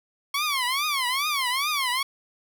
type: tone with vibrato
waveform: 15% pulse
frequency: 1096 Hz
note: C#6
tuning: 20 cents flat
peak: -17 dBFS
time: 0.34-2.03 s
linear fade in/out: 5 ms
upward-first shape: triangle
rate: 2.4 Hz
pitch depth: 230 cents each way
effects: none